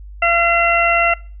harmonic tone, 682 Hz, F5, 41 cents flat, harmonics 1 / 2 / 3 / 4, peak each -17 / -17 / -17 / -17 dBFS, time 0.22-1.14 s, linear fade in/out 5 ms, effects noise-tail reverb RT60 0.4 s tail -24 dB re dry + added 50 Hz sine -32 dBFS peak until 1.4 s

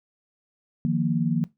sine chord, Eb suspended second, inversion none, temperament equal, 155.56 / 174.61 / 233.1 Hz, Eb3 / F3 / Bb3, 0 / 0 / 0 cents, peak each -25 dBFS, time 0.85-1.44 s, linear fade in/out 0 ms, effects noise-tail reverb RT60 0.2 s tail -20 dB re dry

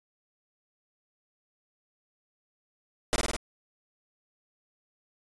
pink noise with echo, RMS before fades -24 dBFS, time 3.13-3.16 s, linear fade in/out 0 ms, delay 51 ms, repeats 4, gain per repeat -2 dB, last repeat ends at 3.364 s, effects resampled to 22050 Hz

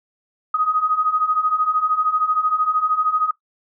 sine beating tone pair, 1244.5 / 1257.5 Hz, D#6 / D#6, 0 / +18 cents, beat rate 13 Hz, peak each -22 / -18 dBFS, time 0.54-3.31 s, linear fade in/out 5 ms, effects noise-tail reverb RT60 0.1 s tail -18 dB re dry

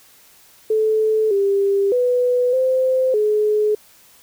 sine tone with pitch steps, 435.6 / 397.1 / 494.8 / 518 / 423.7 Hz, A4 / G4 / B4 / C5 / G#4, -17 / +22 / +3 / -17 / +35 cents, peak -14 dBFS, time 0.7-3.75 s, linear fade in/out 5 ms, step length 610 ms, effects white hiss -50 dBFS RMS until 4.22 s

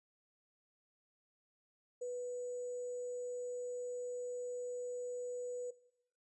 sine tone with sample-and-hold, 493.9 Hz, B4, in tune, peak -38 dBFS, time 2.01-5.71 s, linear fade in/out 10 ms, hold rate 7350 Hz, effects noise-tail reverb RT60 0.8 s tail -20 dB re dry + resampled to 24000 Hz

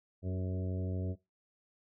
harmonic tone with a mistuned harmonic, 92.5 Hz, F#2, in tune, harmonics 1 / 2 / 3 / 4 / 5 / 6 / 7, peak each -34 / -40 / -44 / -46 / -48 / -50 / -51 dBFS, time 0.22-1.16 s, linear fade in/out 50 ms, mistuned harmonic 4, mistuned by +19 cents, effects noise-tail reverb RT60 0.2 s tail -18 dB re dry

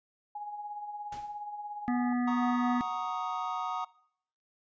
sine tone with tremolo, 830.6 Hz, G#5, in tune, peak -35 dBFS, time 0.35-2.13 s, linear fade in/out 5 ms, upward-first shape sine, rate 17 Hz, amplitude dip 45%
pink noise with exponential decay, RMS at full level -44 dBFS, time 1.12-1.45 s, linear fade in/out 5 ms, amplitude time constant 71 ms
harmonic tone, 245.2 Hz, B3, 12 cents flat, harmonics 1 / 3 / 5 / 7 / 8, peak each -27 / -37 / -41 / -44 / -45 dBFS, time 1.88-2.81 s, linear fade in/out 0 ms
triangle chord, D# minor seventh, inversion first, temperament equal, 740 / 932.3 / 1108.7 / 1244.5 Hz, F#5 / A#5 / C#6 / D#6, 0 / 0 / 0 / 0 cents, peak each -35 / -35 / -39 / -34 dBFS, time 2.27-3.85 s, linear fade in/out 10 ms
effects noise-tail reverb RT60 0.7 s tail -22 dB re dry + resampled to 16000 Hz

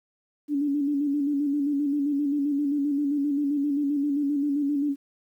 sine tone with vibrato, 286.4 Hz, D4, 43 cents flat, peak -22 dBFS, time 0.48-4.96 s, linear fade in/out 50 ms, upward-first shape square, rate 7.6 Hz, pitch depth 45 cents each way, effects 10-bit

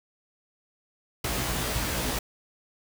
pink noise with comb filter, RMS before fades -29 dBFS, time 1.24-2.19 s, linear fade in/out 5 ms, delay 16 ms, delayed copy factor +0.95, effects none

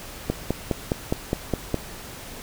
click train, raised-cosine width 2 ms, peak -8 dBFS, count 8, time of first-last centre 0.3-1.743 s, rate 4.85 Hz, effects pink hiss -39 dBFS RMS until 2.42 s

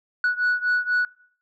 sine beating tone pair, 1471 / 1475.1 Hz, F#6 / F#6, -11 / -6 cents, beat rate 4.1 Hz, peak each -20 / -22 dBFS, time 0.24-1.05 s, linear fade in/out 2 ms, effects noise-tail reverb RT60 0.6 s tail -24 dB re dry + tanh soft clip ceiling -16 dBFS

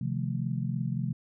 sine chord, F dominant seventh, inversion second, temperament just, 130.96 / 157.15 / 174.61 / 218.3 Hz, C3 / Eb3 / F3 / A3, +2 / +18 / 0 / -13 cents, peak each -31 / -36 / -34 / -36 dBFS, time 0.01-1.13 s, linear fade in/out 5 ms, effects none

